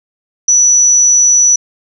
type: tone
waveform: sine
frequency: 5920 Hz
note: F#8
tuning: in tune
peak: -5 dBFS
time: 0.48-1.56 s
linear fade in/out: 5 ms
effects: none